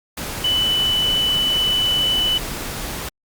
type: tone in noise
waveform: sine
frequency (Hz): 2987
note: F#7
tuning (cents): +16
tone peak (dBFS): -16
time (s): 0.44-2.38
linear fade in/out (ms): 5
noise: pink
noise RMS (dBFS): -28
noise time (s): 0.17-3.09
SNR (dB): +9
effects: Opus 48 kbps